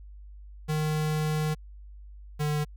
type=tone pair in turn; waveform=square; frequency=153.9 / 149.61 Hz; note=D#3 / D3; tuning=-19 / +32 cents; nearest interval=unison; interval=49 cents; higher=first; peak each=-26 / -26 dBFS; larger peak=neither; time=0.68-1.55 / 2.39-2.65 s; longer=first; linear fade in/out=20 ms; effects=added 50 Hz sine -43 dBFS peak until 2.76 s